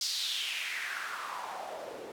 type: noise with band-pass filter sweep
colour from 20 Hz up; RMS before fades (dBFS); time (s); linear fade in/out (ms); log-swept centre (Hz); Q
white; -37; 0.01-2.12; 2; 5000 to 410; 3.5
effects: none